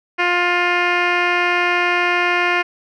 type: tone with low-pass filter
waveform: 10% pulse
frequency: 352.9 Hz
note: F4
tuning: 18 cents sharp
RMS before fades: -17 dBFS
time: 0.18-2.63 s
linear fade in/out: 20 ms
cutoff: 2600 Hz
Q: 2.7
effects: none